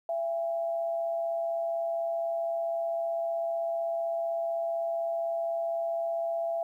sine tone pair together, 671 / 806.7 Hz, E5 / G5, +31 / +49 cents, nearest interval minor third, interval 318 cents, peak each -28 / -40 dBFS, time 0.09-6.63 s, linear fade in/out 2 ms, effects 11-bit

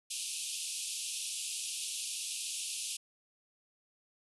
white band-pass noise, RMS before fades -39 dBFS, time 0.1-2.97 s, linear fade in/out 10 ms, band 2500 to 11000 Hz, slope 96 dB/octave, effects none

